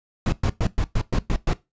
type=noise bursts; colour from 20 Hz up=brown; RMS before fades=-20 dBFS; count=8; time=0.26-1.534 s; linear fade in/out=2 ms; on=63 ms; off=110 ms; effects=noise-tail reverb RT60 0.2 s tail -18 dB re dry + resampled to 16000 Hz